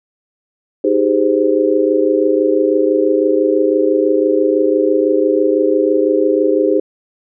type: chord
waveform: sine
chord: Ab major seventh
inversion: second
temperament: just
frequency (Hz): 311.5 / 389.3 / 415.3 / 519.1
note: Eb4 / G4 / Ab4 / C5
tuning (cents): +2 / -12 / 0 / -14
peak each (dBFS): -16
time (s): 0.84-6.8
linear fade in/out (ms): 5
effects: none